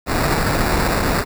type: noise with sample-and-hold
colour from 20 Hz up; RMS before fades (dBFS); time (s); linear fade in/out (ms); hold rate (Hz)
pink; -18; 0.06-1.25; 50; 3150
effects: none